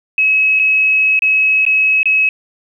sine tone with dropouts, 2566 Hz, E7, 47 cents flat, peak -9 dBFS, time 0.18-2.29 s, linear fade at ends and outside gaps 2 ms, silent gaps 0.592-0.596 / 1.192-1.221 / 1.652-1.664 / 2.031-2.056 s, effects 8-bit

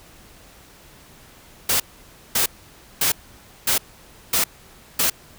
white noise bursts, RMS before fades -19 dBFS, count 6, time 1.69-5.1 s, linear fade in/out 5 ms, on 110 ms, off 550 ms, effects pink hiss -48 dBFS RMS until 5.38 s

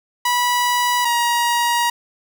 sawtooth tone pair in turn, 978 / 950.2 Hz, B5 / A#5, -17 / +33 cents, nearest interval unison, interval 50 cents, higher first, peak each -12 dBFS, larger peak neither, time 0.25-1.05 / 1.05-1.9 s, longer second, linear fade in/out 5 ms, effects none

